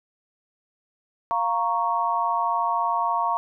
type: chord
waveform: sine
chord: Bb minor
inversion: second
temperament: equal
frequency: 698.5 / 932.3 / 1108.7 Hz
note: F5 / Bb5 / Db6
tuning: 0 / 0 / 0 cents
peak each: -27 / -24 / -25 dBFS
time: 1.31-3.37 s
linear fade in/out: 0 ms
effects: none